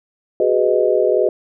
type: chord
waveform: sine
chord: G# minor seventh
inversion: third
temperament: just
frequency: 373.8 / 415.3 / 498.4 / 623 Hz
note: F#4 / G#4 / B4 / D#5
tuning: +18 / 0 / +16 / +2 cents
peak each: -18 dBFS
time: 0.4-1.29 s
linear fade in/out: 2 ms
effects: none